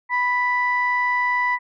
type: tone pair together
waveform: sine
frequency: 987.8 / 1975.5 Hz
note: B5 / B6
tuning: 0 / 0 cents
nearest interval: octave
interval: 1200 cents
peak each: -20 dBFS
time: 0.09-1.59 s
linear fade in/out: 50 ms
effects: tanh soft clip ceiling -11 dBFS